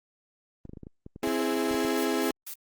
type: clicks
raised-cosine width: 3 ms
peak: -29 dBFS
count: 12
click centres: 0.653 / 0.694 / 0.734 / 0.772 / 0.833 / 0.869 / 1.064 / 1.161 / 1.274 / 1.712 / 1.745 / 1.849 s
type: chord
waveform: 35% pulse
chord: C augmented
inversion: none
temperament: equal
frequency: 261.6 / 329.6 / 415.3 Hz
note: C4 / E4 / G#4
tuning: 0 / 0 / 0 cents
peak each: -28 dBFS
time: 1.23-2.31 s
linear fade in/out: 2 ms
type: noise bursts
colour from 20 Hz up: blue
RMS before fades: -39 dBFS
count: 3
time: 1.97-2.541 s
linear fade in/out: 5 ms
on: 77 ms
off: 170 ms
effects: Opus 24 kbps